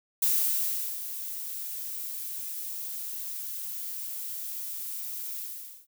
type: noise with ADSR envelope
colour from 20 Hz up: violet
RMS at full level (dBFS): -24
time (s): 0.22-5.87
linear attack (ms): 6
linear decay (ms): 750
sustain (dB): -12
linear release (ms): 480
effects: none